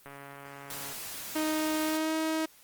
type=click train; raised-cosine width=0.5 ms; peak=-30 dBFS; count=122; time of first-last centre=0.06-0.924 s; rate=140 Hz
type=noise; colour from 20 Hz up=white; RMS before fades=-40 dBFS; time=0.7-1.97 s; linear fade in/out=2 ms
type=tone with pitch glide; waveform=sawtooth; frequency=311.1 to 317.6 Hz; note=D#4 to D#4; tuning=0 to +36 cents; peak=-24 dBFS; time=1.35-2.46 s; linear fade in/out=10 ms; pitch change=+36 cents; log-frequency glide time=1.82-2.15 s
effects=white hiss -58 dBFS RMS until 2.63 s + Opus 24 kbps